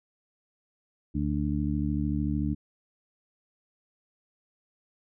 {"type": "harmonic tone", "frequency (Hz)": 73.4, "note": "D2", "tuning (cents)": 0, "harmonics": [1, 2, 3, 4], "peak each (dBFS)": [-31, -31, -31, -31], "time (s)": [1.14, 2.55], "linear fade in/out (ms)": 20, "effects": []}